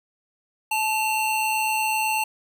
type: tone pair together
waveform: square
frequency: 871 / 2741 Hz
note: A5 / F7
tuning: -18 / -33 cents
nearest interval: octave + minor sixth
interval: 1985 cents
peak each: -24 / -26 dBFS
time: 0.71-2.24 s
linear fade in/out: 5 ms
effects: none